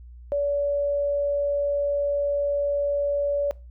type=tone; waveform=sine; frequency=572 Hz; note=D5; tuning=46 cents flat; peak=-21 dBFS; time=0.32-3.51 s; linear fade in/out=0 ms; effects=noise-tail reverb RT60 0.3 s tail -23 dB re dry + added 60 Hz sine -41 dBFS peak until 3.7 s